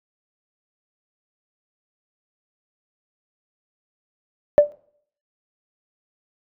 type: tone with exponential decay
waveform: sine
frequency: 587.3 Hz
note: D5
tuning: in tune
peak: -3 dBFS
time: 4.58-4.72 s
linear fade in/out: 0 ms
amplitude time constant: 30 ms
effects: noise-tail reverb RT60 0.6 s tail -23 dB re dry + tanh soft clip ceiling -1 dBFS